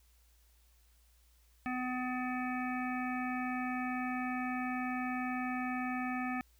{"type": "harmonic tone with a mistuned harmonic", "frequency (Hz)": 252.1, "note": "B3", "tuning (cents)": 36, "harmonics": [1, 3, 5, 7, 9, 10], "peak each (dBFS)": [-36, -40, -43, -43, -45, -49], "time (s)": [1.66, 6.41], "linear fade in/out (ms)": 0, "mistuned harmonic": 10, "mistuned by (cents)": 23, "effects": ["added 58 Hz sine -64 dBFS peak until 6.59 s", "white hiss -71 dBFS RMS until 6.59 s"]}